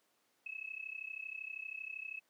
sine tone with amplitude modulation, 2588 Hz, E7, 32 cents flat, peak -38 dBFS, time 0.46-2.2 s, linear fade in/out 5 ms, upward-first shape sine, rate 32.7 Hz, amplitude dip 90%, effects pink hiss -75 dBFS RMS until 2.29 s + high-pass 300 Hz 12 dB/octave

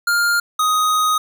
square tone pair in turn, 1405 / 1250.9 Hz, F6 / D#6, +10 / +9 cents, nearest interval major second, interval 201 cents, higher first, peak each -15 dBFS, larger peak neither, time 0.07-0.4 / 0.59-1.18 s, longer second, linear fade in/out 5 ms, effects none

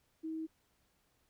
sine tone, 319.4 Hz, D#4, 45 cents sharp, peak -37 dBFS, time 0.23-0.47 s, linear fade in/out 20 ms, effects pink hiss -75 dBFS RMS until 1.29 s

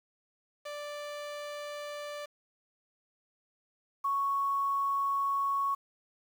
sawtooth / sine tone pair in turn, 587.3 / 1108.7 Hz, D5 / C#6, 0 / 0 cents, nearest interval major seventh, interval 1100 cents, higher second, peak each -34 / -27 dBFS, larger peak second, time 0.65-2.26 / 4.04-5.75 s, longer second, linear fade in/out 10 ms, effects low-pass 6000 Hz 12 dB/octave + 9-bit

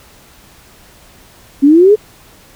sine exponential sweep, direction up, 269.6 to 440 Hz, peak -3 dBFS, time 1.62-1.96 s, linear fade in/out 20 ms, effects pink hiss -43 dBFS RMS until 2.55 s

